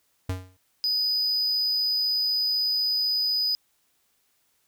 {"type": "tone with exponential decay", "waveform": "square", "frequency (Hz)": 92.5, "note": "F#2", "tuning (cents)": 0, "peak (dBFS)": -24, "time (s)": [0.29, 0.57], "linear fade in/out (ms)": 5, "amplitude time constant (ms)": 60}
{"type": "tone", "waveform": "triangle", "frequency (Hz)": 4978, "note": "D#8", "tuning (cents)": 0, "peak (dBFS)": -21, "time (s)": [0.84, 3.55], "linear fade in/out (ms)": 0}
{"effects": ["white hiss -69 dBFS RMS until 4.67 s"]}